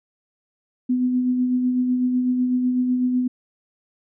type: tone with tremolo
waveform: sine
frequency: 250.9 Hz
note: B3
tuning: 28 cents sharp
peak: -16 dBFS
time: 0.89-3.28 s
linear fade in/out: 10 ms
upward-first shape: sine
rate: 8 Hz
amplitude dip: 35%
effects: none